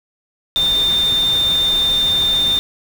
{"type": "tone in noise", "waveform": "sine", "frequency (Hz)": 3607, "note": "A7", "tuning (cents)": 42, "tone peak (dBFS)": -13, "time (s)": [0.56, 2.59], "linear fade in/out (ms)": 0, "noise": "pink", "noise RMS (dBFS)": -28, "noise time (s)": [0.56, 2.59], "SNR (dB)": 12, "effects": []}